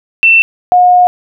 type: tone pair in turn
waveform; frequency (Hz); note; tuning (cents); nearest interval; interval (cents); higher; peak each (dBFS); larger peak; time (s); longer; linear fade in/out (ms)
sine; 2683 / 720.3; E7 / F#5; +30 / -47; octave + major seventh; 2277; first; -3; neither; 0.23-0.42 / 0.72-1.07; second; 0
effects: none